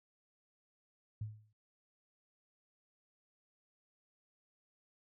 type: tone with exponential decay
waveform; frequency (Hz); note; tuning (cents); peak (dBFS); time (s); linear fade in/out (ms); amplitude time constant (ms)
sine; 107.3; A2; -43; -35; 1.21-1.53; 5; 68
effects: none